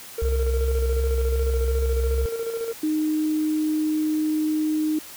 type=tone with tremolo; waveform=triangle; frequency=458.9 Hz; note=A#4; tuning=27 cents flat; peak=-22 dBFS; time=0.18-2.73 s; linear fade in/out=5 ms; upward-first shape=square; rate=14 Hz; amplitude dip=45%
type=tone with vibrato; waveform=sine; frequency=65.41 Hz; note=C2; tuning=in tune; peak=-20 dBFS; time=0.22-2.26 s; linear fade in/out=0 ms; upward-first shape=sine; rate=2.7 Hz; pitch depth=32 cents each way
type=tone; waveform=sine; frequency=308.8 Hz; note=D#4; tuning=13 cents flat; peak=-20 dBFS; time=2.83-4.99 s; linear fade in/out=5 ms
effects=white hiss -41 dBFS RMS until 5.16 s